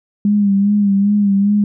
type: tone with vibrato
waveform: sine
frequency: 202 Hz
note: G#3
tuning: 48 cents flat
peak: -10 dBFS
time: 0.25-1.64 s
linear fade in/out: 2 ms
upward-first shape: sine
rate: 2.5 Hz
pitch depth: 48 cents each way
effects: none